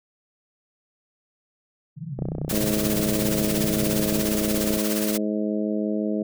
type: band-pass noise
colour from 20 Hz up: white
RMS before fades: -33 dBFS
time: 1.96-4.25 s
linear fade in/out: 50 ms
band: 120 to 180 Hz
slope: 96 dB/octave
type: click train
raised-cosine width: 2 ms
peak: -16 dBFS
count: 81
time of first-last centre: 2.19-4.771 s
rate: 31 Hz
type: noise with tremolo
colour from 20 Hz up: white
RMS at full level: -27 dBFS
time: 2.49-5.18 s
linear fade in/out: 10 ms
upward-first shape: sine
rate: 17 Hz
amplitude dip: 55%
type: harmonic tone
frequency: 105.7 Hz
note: G#2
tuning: 31 cents sharp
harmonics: 2 / 3 / 4 / 5 / 6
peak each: -25 / -28 / -31 / -33 / -33 dBFS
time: 2.52-6.23 s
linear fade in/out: 5 ms
effects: none